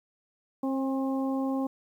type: harmonic tone with a mistuned harmonic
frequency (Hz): 267.1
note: C4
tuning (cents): +36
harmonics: 1 / 2 / 3 / 4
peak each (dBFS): -27 / -35 / -38 / -41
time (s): 0.63-1.67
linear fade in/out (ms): 5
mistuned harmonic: 3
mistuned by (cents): +15
effects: 10-bit

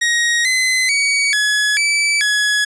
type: tone with pitch steps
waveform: sawtooth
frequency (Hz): 1883 / 2040 / 2259 / 1692 / 2310 / 1685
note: A#6 / C7 / C#7 / G#6 / D7 / G#6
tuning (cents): +17 / -44 / +32 / +32 / -29 / +25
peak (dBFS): -10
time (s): 0.01-2.65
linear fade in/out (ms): 10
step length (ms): 440
effects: resampled to 22050 Hz

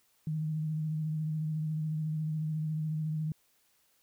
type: tone with vibrato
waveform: sine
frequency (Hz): 155.56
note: D#3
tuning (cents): 0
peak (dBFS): -30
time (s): 0.27-3.32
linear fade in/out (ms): 2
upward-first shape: sine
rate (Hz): 14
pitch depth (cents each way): 28
effects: white hiss -70 dBFS RMS until 4.02 s

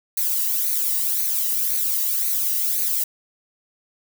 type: noise with flanger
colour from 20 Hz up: violet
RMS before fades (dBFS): -22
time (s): 0.17-3.04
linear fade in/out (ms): 5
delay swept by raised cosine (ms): 0.47 to 1.06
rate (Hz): 1.9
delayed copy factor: +0.65
effects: none

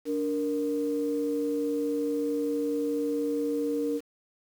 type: tone pair together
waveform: sine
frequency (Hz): 290.7 / 466.2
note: D4 / A#4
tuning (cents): -18 / 0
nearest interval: minor sixth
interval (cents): 818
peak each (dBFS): -28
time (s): 0.05-4.01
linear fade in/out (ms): 50
effects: tanh soft clip ceiling -18 dBFS + 8-bit

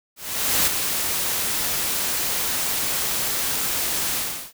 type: noise with ADSR envelope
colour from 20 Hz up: white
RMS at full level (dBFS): -18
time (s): 0.16-4.53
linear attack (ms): 510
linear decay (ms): 11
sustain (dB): -6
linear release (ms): 380
effects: none

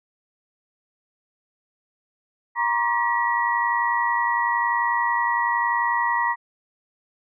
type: tone cluster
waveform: sine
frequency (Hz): 946 / 1057 / 1158 / 1924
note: A#5 / C6 / D6 / B6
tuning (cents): +25 / +17 / -25 / -46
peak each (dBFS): -22 / -28 / -30 / -24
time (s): 2.55-6.36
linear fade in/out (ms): 50
effects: none

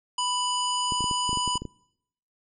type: harmonic tone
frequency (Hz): 990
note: B5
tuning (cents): +4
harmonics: 1 / 3 / 5 / 7 / 9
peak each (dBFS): -27 / -29 / -36 / -34 / -38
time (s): 0.18-1.58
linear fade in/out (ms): 5
type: clicks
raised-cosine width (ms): 3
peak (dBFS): -21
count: 11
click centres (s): 0.922 / 1.007 / 1.042 / 1.112 / 1.293 / 1.33 / 1.373 / 1.477 / 1.556 / 1.62 / 1.653
effects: noise-tail reverb RT60 0.8 s tail -26 dB re dry

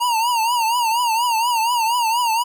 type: tone with vibrato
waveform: square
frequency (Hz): 932.3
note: A#5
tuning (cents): 0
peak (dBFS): -17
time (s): 0-2.44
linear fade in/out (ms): 20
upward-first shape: triangle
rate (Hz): 4.2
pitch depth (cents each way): 120
effects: none

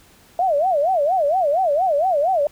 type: tone with vibrato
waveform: sine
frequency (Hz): 659.3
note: E5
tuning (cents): 0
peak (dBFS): -15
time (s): 0.39-2.47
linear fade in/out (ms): 2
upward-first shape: sine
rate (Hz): 4.3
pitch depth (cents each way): 270
effects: pink hiss -51 dBFS RMS until 2.51 s

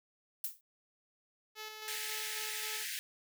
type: noise with exponential decay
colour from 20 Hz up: violet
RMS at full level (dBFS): -33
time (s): 0.44-0.61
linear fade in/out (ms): 2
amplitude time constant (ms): 36
type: tone with tremolo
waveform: 5% pulse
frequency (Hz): 431.9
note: A4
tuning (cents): -32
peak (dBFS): -31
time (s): 1.55-2.86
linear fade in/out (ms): 50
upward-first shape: square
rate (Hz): 3.7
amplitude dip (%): 35
type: high-pass noise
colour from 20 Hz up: pink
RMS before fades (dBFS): -40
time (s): 1.88-2.99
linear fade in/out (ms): 0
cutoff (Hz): 1600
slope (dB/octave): 96
effects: none

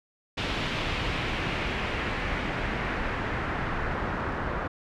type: noise with low-pass filter sweep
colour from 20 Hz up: pink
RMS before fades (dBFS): -30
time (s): 0.37-4.68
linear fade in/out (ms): 10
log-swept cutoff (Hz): 3300 to 1400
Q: 1.6
effects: none

